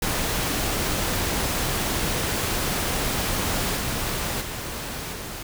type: noise with level steps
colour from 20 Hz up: pink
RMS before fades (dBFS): -25 / -27 / -32 / -34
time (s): 0.02-5.43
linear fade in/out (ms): 5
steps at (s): 3.75 / 4.4 / 5.12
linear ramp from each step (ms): 20
effects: none